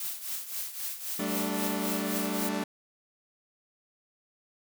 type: noise with tremolo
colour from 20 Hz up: blue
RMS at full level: -33 dBFS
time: 0-2.49 s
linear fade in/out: 2 ms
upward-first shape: triangle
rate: 3.8 Hz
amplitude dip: 75%
type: chord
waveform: sawtooth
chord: G suspended second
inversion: none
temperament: equal with one note detuned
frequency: 192.52 / 220 / 293.7 Hz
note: G3 / A3 / D4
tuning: -31 / 0 / 0 cents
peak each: -30 dBFS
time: 1.19-2.64 s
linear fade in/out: 5 ms
effects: none